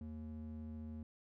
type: ring-modulated tone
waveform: triangle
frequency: 154.8 Hz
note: D#3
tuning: 9 cents flat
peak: -39 dBFS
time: 0.01-1.03 s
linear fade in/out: 2 ms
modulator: 73.5 Hz
effects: none